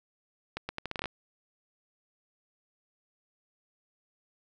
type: accelerating click train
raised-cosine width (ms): 0.3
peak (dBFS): -18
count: 10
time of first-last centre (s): 0.57-1.057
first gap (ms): 120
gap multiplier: 0.78
effects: none